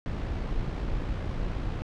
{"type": "noise with amplitude modulation", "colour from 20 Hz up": "brown", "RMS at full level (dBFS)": -29, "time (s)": [0.06, 1.82], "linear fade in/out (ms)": 0, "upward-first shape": "sine", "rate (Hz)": 58.5, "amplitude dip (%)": 35, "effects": ["low-pass 4000 Hz 12 dB/octave"]}